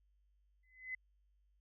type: tone with exponential growth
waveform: sine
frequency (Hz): 2030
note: B6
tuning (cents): +47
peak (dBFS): -37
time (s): 0.63-0.95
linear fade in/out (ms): 5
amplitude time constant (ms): 68
effects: added 50 Hz sine -70 dBFS peak until 1.6 s